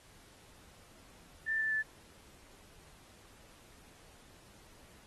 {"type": "tone with pitch steps", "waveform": "sine", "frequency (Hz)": [1778, 1762.7, 1747.5], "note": ["A6", "A6", "A6"], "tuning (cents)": [18, 3, -12], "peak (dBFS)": -30, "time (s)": [1.47, 1.83], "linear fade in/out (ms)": 20, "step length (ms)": 120, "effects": ["pink hiss -60 dBFS RMS until 5.06 s", "AAC 32 kbps"]}